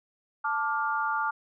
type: chord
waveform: sine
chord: D minor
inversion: second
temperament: just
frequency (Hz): 881 / 1174.7 / 1409.6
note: A5 / D6 / F6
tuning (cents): +2 / 0 / +16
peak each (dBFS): -30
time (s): 0.44-1.31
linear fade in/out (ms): 10
effects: none